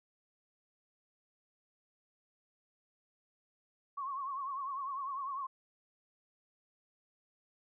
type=tone with vibrato; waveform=sine; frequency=1092 Hz; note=C#6; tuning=26 cents flat; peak=-36 dBFS; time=3.97-5.47 s; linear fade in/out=10 ms; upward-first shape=triangle; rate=10 Hz; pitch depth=100 cents each way; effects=none